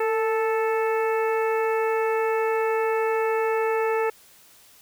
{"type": "harmonic tone with a mistuned harmonic", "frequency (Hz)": 439.1, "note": "A4", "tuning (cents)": -4, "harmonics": [1, 2, 3, 4, 5, 6], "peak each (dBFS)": [-22, -28, -32, -34, -36, -38], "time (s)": [0, 4.1], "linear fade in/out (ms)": 5, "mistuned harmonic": 1, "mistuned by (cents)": 36, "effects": ["white hiss -53 dBFS RMS until 4.81 s"]}